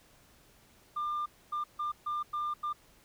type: tone bursts at uneven times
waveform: sine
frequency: 1198 Hz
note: D6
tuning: 34 cents sharp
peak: -29 dBFS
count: 6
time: 0.96-1.26 / 1.52-1.64 / 1.79-1.92 / 2.06-2.23 / 2.33-2.54 / 2.63-2.73 s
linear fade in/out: 10 ms
effects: tanh soft clip ceiling -29 dBFS + pink hiss -62 dBFS RMS until 3.04 s